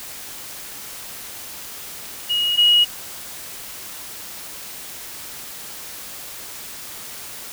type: tone pair in turn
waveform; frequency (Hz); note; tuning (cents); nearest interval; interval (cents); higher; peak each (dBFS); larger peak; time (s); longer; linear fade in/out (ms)
sine; 2886 / 2897; F#7 / F#7; -44 / -37; unison; 7; second; -17 / -10; second; 2.29-2.57 / 2.57-2.85; neither; 20
effects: tanh soft clip ceiling -6 dBFS + white hiss -35 dBFS RMS until 7.52 s